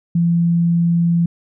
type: tone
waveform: sine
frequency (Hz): 170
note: F3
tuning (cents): -46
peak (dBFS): -12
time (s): 0.15-1.26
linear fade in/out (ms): 5
effects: none